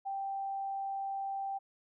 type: tone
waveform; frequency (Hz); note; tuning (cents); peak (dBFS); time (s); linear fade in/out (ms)
sine; 784; G5; 0; -34; 0.05-1.59; 20
effects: none